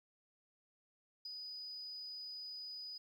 sine tone with ADSR envelope, 4966 Hz, D#8, 4 cents flat, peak -40 dBFS, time 1.25-2.98 s, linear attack 6 ms, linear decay 13 ms, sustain -4 dB, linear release 7 ms, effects tanh soft clip ceiling -39 dBFS + 12-bit

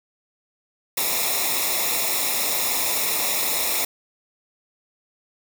white noise with comb filter, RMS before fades -23 dBFS, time 0.97-3.85 s, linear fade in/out 5 ms, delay 0.65 ms, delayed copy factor -0.8, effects none

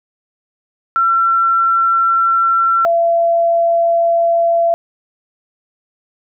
sine tone pair in turn, 1353 / 676.5 Hz, E6 / E5, +45 / +45 cents, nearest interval octave, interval 1200 cents, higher first, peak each -10 dBFS, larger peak neither, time 0.96-2.85 / 2.85-4.74 s, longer neither, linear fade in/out 0 ms, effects none

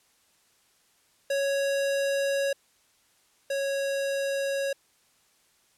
square tone pair in turn, 554.4 / 551.9 Hz, C#5 / C#5, 0 / -8 cents, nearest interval unison, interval 8 cents, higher first, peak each -25 / -27 dBFS, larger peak first, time 1.3-2.53 / 3.5-4.73 s, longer neither, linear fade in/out 5 ms, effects white hiss -65 dBFS RMS until 5.77 s + low-pass 11000 Hz 12 dB/octave

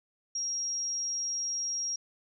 sine tone, 5620 Hz, F8, 10 cents sharp, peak -30 dBFS, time 0.35-1.96 s, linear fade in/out 5 ms, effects none

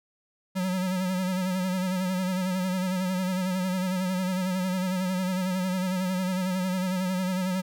square tone with vibrato, 185 Hz, F#3, in tune, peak -26 dBFS, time 0.55-7.62 s, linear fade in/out 20 ms, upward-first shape sine, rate 11 Hz, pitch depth 50 cents each way, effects none

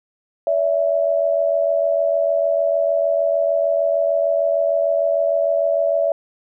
sine tone pair together, 572.7 / 659.3 Hz, D5 / E5, -44 / 0 cents, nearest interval major second, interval 244 cents, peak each -18 / -18 dBFS, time 0.47-6.12 s, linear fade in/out 2 ms, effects none

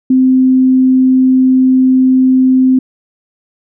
sine tone, 259 Hz, C4, 17 cents flat, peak -5 dBFS, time 0.1-2.79 s, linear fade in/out 5 ms, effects none

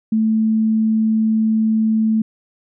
sine tone, 220 Hz, A3, in tune, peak -13 dBFS, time 0.12-2.22 s, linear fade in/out 5 ms, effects none

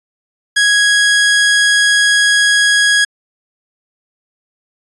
sawtooth tone, 1658 Hz, G#6, 3 cents flat, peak -5 dBFS, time 0.56-3.05 s, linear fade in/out 10 ms, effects resampled to 24000 Hz

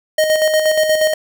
square tone with tremolo, 622.3 Hz, D#5, in tune, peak -11 dBFS, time 0.18-1.14 s, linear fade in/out 5 ms, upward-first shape square, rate 8.4 Hz, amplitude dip 45%, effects none

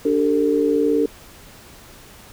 sine chord, D suspended fourth, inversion none, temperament equal with one note detuned, 293.7 / 392 / 450.8 Hz, D4 / G4 / A4, 0 / 0 / +42 cents, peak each -19 / -23 / -18 dBFS, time 0.05-1.06 s, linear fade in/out 5 ms, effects pink hiss -44 dBFS RMS until 2.32 s

